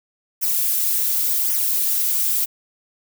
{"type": "noise with flanger", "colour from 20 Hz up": "violet", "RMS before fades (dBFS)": -20, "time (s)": [0.41, 2.46], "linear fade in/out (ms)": 20, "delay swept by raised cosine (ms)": [0.24, 6.04], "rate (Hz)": 0.9, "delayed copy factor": -0.85, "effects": []}